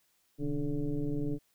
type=tone with frequency modulation; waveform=sine; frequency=151.3 Hz; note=D#3; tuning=48 cents flat; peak=-29 dBFS; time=0.38-1.39 s; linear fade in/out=50 ms; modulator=141 Hz; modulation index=1.7; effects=white hiss -72 dBFS RMS until 1.54 s